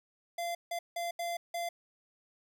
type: tone bursts at uneven times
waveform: square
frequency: 688 Hz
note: F5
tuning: 26 cents flat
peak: -34 dBFS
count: 5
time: 0.38-0.55 / 0.71-0.79 / 0.96-1.11 / 1.19-1.37 / 1.54-1.69 s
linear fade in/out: 5 ms
effects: none